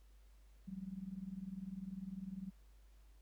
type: tone with tremolo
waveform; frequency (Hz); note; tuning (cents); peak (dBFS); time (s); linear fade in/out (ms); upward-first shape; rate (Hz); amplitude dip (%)
sine; 190; F#3; +46; -39; 0.67-2.51; 20; triangle; 20; 95
effects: added 50 Hz sine -60 dBFS peak until 3.21 s + pink hiss -75 dBFS RMS until 3.21 s